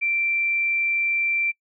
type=tone; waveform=sine; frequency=2351 Hz; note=D7; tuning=1 cent sharp; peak=-20 dBFS; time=0.01-1.52 s; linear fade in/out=20 ms; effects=noise-tail reverb RT60 0.1 s tail -26 dB re dry